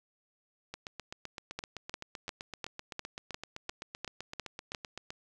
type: two click trains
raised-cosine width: 0.2 ms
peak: -23 / -19 dBFS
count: 35 / 10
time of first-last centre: 0.74-5.105 / 1.59-4.748 s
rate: 7.79 / 2.85 Hz
effects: none